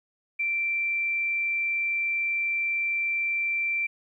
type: tone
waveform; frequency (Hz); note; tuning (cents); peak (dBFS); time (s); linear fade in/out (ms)
sine; 2349; D7; 0; -24; 0.39-3.87; 10
effects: 11-bit